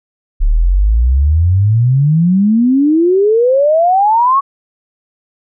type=exponential sweep; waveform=sine; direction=up; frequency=34.65 to 1128 Hz; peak=-7 dBFS; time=0.4-4.41 s; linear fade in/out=20 ms; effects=none